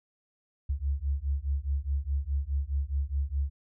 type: beating tone pair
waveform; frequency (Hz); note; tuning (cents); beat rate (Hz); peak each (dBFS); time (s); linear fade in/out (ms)
sine; 67.6 / 72.4; C#2 / D2; -43 / -24; 4.8; -30; 0.69-3.5; 10
effects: none